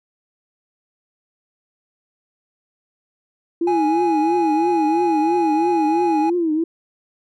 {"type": "tone with vibrato", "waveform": "sine", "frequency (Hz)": 329.6, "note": "E4", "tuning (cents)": 0, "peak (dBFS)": -16, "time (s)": [3.61, 6.64], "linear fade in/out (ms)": 5, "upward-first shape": "triangle", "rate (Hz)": 3, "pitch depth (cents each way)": 150}
{"type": "tone", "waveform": "triangle", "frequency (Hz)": 830.6, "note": "G#5", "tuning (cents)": 0, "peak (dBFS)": -16, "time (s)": [3.67, 6.3], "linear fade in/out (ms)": 5}
{"effects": ["tanh soft clip ceiling -7 dBFS"]}